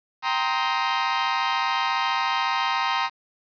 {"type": "chord", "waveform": "sawtooth", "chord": "C minor seventh", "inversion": "second", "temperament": "equal with one note detuned", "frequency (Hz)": [784, 932.3, 1046.5, 1265.5], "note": ["G5", "Bb5", "C6", "Eb6"], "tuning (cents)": [0, 0, 0, 29], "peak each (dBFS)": [-25, -22, -23, -25], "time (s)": [0.22, 3.1], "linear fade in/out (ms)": 50, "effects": ["resampled to 11025 Hz", "8-bit"]}